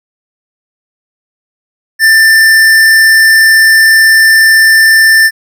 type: tone with tanh clipping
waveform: sine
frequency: 1781 Hz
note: A6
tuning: 21 cents sharp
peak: -4 dBFS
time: 1.99-5.31 s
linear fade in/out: 50 ms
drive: 18 dB
effects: none